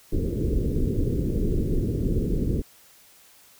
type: low-pass noise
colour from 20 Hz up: pink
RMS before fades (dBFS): -24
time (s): 0.12-2.62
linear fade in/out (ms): 10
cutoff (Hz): 450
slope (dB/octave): 48
effects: white hiss -54 dBFS RMS until 3.59 s